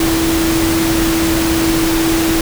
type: tone in noise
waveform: sine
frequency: 327.7 Hz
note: E4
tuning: 10 cents flat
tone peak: -13 dBFS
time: 0-2.41 s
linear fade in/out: 2 ms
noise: pink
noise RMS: -18 dBFS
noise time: 0-2.41 s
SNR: +2 dB
effects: none